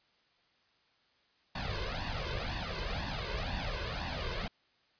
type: noise with flanger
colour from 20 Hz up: pink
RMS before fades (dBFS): -36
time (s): 1.55-4.48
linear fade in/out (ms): 5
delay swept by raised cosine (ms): 1.1 to 1.96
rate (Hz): 2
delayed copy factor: +0.8
effects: white hiss -70 dBFS RMS until 4.99 s + resampled to 11025 Hz